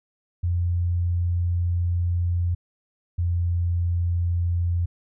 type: tone pair in turn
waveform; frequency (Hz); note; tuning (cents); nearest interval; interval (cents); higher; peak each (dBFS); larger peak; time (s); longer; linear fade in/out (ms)
sine; 87.31 / 86.71; F2 / F2; 0 / -12; unison; 12; first; -20; neither; 0.43-2.55 / 3.18-4.86; first; 10
effects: none